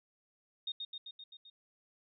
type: tone with echo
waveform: sine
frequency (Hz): 3696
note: A#7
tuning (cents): -16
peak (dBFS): -35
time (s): 0.67-0.72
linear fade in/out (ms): 5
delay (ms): 130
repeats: 6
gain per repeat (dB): -3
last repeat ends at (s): 1.5
effects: none